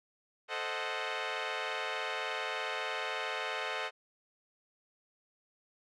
10% pulse chord, A diminished seventh, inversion none, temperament equal, 440 / 523.3 / 622.3 / 740 Hz, A4 / C5 / Eb5 / Gb5, 0 / 0 / 0 / 0 cents, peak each -31 dBFS, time 0.48-3.91 s, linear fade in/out 50 ms, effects low-pass 4000 Hz 12 dB/octave

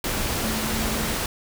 sine tone in noise, 220 Hz, A3, in tune, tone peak -29 dBFS, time 0.43-1.13 s, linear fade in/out 2 ms, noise pink, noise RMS -26 dBFS, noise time 0.04-1.26 s, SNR -6 dB, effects none

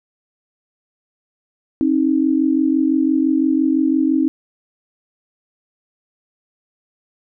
sine tone pair together, 268.7 / 314.6 Hz, C4 / D#4, +46 / +19 cents, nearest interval minor third, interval 273 cents, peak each -16 dBFS, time 1.81-4.28 s, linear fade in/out 0 ms, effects none

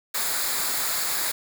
white noise with comb filter, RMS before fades -26 dBFS, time 0.14-1.32 s, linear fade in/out 10 ms, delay 0.34 ms, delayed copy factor -0.6, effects none

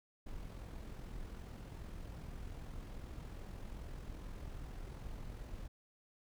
brown noise with amplitude modulation, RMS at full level -45 dBFS, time 0.26-5.68 s, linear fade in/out 10 ms, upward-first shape sine, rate 42.5 Hz, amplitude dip 40%, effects none

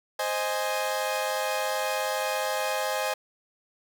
sawtooth chord, Ab major, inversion first, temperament equal, 523.3 / 622.3 / 830.6 Hz, C5 / Eb5 / Ab5, 0 / 0 / 0 cents, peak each -27 dBFS, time 0.19-3.14 s, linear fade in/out 5 ms, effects none

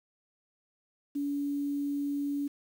sine tone with quantisation, 285 Hz, C#4, 48 cents sharp, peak -29 dBFS, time 1.15-2.48 s, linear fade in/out 10 ms, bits 9, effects none

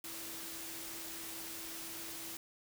sine tone in noise, 329.6 Hz, E4, in tune, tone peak -53 dBFS, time 0.04-2.37 s, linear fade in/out 2 ms, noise white, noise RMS -45 dBFS, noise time 0.04-2.37 s, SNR -11 dB, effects none

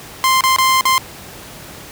sawtooth tone with dropouts, 1046.5 Hz, C6, in tune, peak -7 dBFS, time 0.24-0.98 s, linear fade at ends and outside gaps 0 ms, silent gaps 0.408-0.438 / 0.562-0.585 / 0.81-0.854 s, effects pink hiss -35 dBFS RMS until 1.91 s + high-pass 60 Hz 12 dB/octave

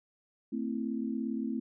sine chord, A minor, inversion none, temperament equal with one note detuned, 224.1 / 261.6 / 329.6 Hz, A3 / C4 / E4, +32 / 0 / 0 cents, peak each -34 / -35 / -39 dBFS, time 0.52-1.6 s, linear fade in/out 10 ms, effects none

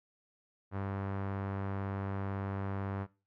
sawtooth tone with low-pass filter, 98 Hz, G2, in tune, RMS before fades -37 dBFS, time 0.71-3.07 s, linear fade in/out 50 ms, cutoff 1400 Hz, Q 1.4, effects noise-tail reverb RT60 0.3 s tail -18 dB re dry

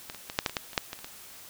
clicks, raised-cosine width 0.2 ms, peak -19 / -24 / -18 / -6 / -8 / -20 / -10 / -25 / -6 / -18 / -28 / -21 dBFS, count 12, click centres 0.099 / 0.147 / 0.299 / 0.389 / 0.462 / 0.496 / 0.568 / 0.732 / 0.778 / 0.931 / 0.99 / 1.045 s, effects white hiss -48 dBFS RMS until 1.49 s

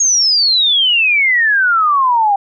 sine exponential sweep, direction down, 6645 to 784 Hz, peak -9 dBFS, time 0-2.36 s, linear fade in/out 5 ms, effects none

